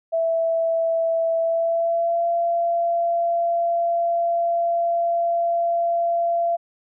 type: tone with pitch glide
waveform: sine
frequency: 659.3 to 682.6 Hz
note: E5 to F5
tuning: 0 to -40 cents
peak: -18 dBFS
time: 0.12-6.57 s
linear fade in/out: 20 ms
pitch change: +60 cents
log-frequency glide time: 1.39-2.27 s
effects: none